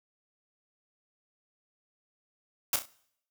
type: noise with echo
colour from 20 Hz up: white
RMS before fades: -26 dBFS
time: 2.73-2.76 s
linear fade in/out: 2 ms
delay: 32 ms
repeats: 3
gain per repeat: -8 dB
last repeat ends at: 2.856 s
effects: noise-tail reverb RT60 0.7 s tail -22 dB re dry